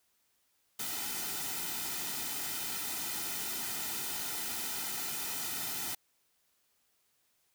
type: noise with comb filter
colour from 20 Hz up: white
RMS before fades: -37 dBFS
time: 0.79-5.95 s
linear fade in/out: 5 ms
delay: 1.8 ms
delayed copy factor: -0.65
effects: white hiss -74 dBFS RMS until 7.54 s